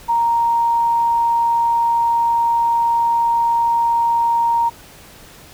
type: tone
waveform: sine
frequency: 932.3 Hz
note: A#5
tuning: in tune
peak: -13 dBFS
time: 0.08-4.7 s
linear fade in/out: 20 ms
effects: pink hiss -42 dBFS RMS until 5.53 s